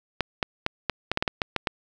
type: clicks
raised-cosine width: 0.3 ms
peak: -7 dBFS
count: 11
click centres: 0.207 / 0.428 / 0.664 / 0.897 / 1.116 / 1.174 / 1.225 / 1.278 / 1.418 / 1.563 / 1.672 s
effects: none